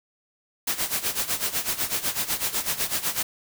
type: noise with tremolo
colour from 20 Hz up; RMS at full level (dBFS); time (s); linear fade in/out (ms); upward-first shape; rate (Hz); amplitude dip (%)
white; -24; 0.67-3.23; 5; sine; 8; 80
effects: none